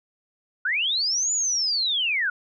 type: linear two-way sweep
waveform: sine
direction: up then down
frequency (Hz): 1398 to 7040 to 1398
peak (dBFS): -21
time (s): 0.65-2.3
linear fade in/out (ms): 5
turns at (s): 1.32
effects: none